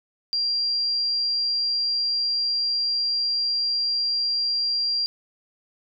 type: tone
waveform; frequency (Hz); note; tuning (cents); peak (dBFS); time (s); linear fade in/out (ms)
sine; 4756; D8; +21; -21; 0.33-5.06; 0
effects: none